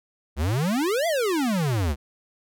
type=exponential two-way sweep; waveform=square; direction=up then down; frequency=65.41 to 698.5 to 65.41 Hz; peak=-22 dBFS; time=0.36-1.96 s; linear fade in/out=50 ms; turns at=1.07 s; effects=none